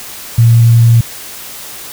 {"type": "tone", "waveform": "sine", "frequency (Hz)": 116.3, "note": "A#2", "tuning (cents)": -4, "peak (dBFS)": -3, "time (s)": [0.38, 1.01], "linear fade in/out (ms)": 5, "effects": ["white hiss -28 dBFS RMS until 1.92 s"]}